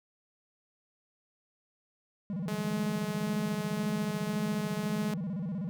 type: tone with vibrato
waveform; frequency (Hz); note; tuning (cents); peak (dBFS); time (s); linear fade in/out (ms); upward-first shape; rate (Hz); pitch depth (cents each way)
triangle; 180.7; F#3; -41; -30; 2.3-5.69; 0; square; 16; 210
type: tone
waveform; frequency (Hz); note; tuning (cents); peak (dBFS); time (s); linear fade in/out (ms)
sawtooth; 212.2; G#3; +38; -29; 2.48-5.14; 2
effects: none